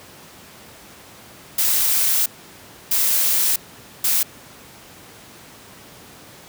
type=noise bursts at uneven times; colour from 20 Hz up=blue; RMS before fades=-18 dBFS; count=3; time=1.58-2.26 / 2.91-3.56 / 4.04-4.23 s; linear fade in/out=5 ms; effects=pink hiss -43 dBFS RMS until 6.48 s + high-pass 100 Hz 12 dB/octave